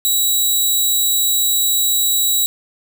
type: tone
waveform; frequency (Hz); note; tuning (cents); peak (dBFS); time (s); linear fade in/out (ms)
10% pulse; 3882; B7; -31; -6; 0.05-2.46; 0
effects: 8-bit